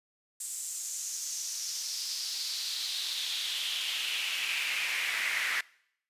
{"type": "noise with high-pass filter sweep", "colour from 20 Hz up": "brown", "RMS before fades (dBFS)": -34, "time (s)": [0.4, 5.61], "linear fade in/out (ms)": 5, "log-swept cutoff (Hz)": [8000, 1900], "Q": 3.7, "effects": ["noise-tail reverb RT60 0.7 s tail -23 dB re dry", "resampled to 32000 Hz"]}